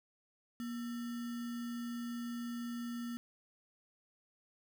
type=tone with sample-and-hold; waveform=sine; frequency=237.9 Hz; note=A#3; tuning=35 cents sharp; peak=-38 dBFS; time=0.6-3.17 s; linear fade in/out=0 ms; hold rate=1575 Hz; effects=none